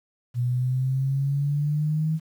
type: exponential sweep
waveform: sine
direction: up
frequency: 121 to 160 Hz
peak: -21 dBFS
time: 0.34-2.2 s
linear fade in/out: 50 ms
effects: 9-bit